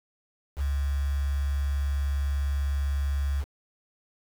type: tone with quantisation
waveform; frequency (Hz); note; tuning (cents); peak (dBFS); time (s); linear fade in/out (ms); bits
sine; 70.1; C#2; +20; -24; 0.56-3.45; 50; 7
effects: none